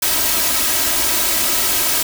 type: noise with comb filter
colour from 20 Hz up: white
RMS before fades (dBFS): -17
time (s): 0.02-2.03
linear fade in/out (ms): 5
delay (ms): 3.1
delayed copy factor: +0.75
effects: none